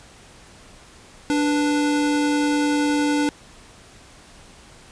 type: tone pair together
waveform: square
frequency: 293.7 / 493 Hz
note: D4 / B4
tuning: 0 / -3 cents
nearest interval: major sixth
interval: 897 cents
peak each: -19 / -29 dBFS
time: 1.3-3.29 s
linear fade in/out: 0 ms
effects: pink hiss -47 dBFS RMS until 4.91 s + resampled to 22050 Hz